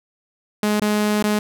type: tone with dropouts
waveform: sawtooth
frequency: 210 Hz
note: G#3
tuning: 19 cents sharp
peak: -13 dBFS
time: 0.63-1.39 s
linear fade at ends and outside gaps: 2 ms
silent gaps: 0.798-0.818 / 1.226-1.24 s
effects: none